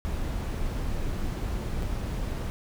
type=noise with dropouts; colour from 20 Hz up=brown; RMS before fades=-30 dBFS; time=0.05-2.5 s; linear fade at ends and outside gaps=0 ms; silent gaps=1.824-1.83 s; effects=none